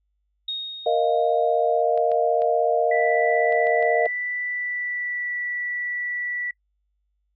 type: tone with exponential decay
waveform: sine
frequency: 3729 Hz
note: A#7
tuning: in tune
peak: -24 dBFS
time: 0.48-1.82 s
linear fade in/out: 5 ms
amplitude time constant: 290 ms
type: chord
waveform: sine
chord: Bb suspended fourth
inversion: none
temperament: equal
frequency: 466.2 / 622.3 / 698.5 Hz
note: Bb4 / Eb5 / F5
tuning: 0 / 0 / 0 cents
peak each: -22 dBFS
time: 0.86-4.07 s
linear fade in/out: 5 ms
type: clicks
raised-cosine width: 0.3 ms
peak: -26 dBFS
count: 7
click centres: 1.976 / 2.117 / 2.42 / 3.524 / 3.67 / 3.826 / 4.057 s
type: tone with pitch glide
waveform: sine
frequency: 1975.5 to 1956.2 Hz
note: B6 to B6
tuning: 0 to -17 cents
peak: -25 dBFS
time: 2.91-6.51 s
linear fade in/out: 5 ms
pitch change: -17 cents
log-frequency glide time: 4.44-5.34 s
effects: noise-tail reverb RT60 0.1 s tail -24 dB re dry + added 50 Hz sine -69 dBFS peak until 7.35 s